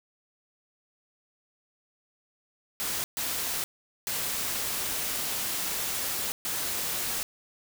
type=noise bursts at uneven times; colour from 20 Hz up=white; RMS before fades=-31 dBFS; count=4; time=2.8-3.04 / 3.17-3.64 / 4.07-6.32 / 6.45-7.23 s; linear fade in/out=0 ms; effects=none